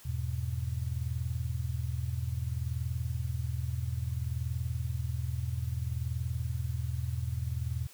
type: chord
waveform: sine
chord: E major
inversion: none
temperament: just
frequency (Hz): 82.41 / 103.01 / 123.61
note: E2 / G#2 / B2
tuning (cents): 0 / -14 / +2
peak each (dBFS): -34 / -39 / -34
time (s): 0.05-7.87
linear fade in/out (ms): 10
effects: white hiss -55 dBFS RMS until 7.93 s